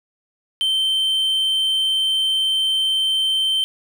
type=tone; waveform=triangle; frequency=3109 Hz; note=G7; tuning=15 cents flat; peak=-15 dBFS; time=0.61-3.64 s; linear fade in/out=0 ms; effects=none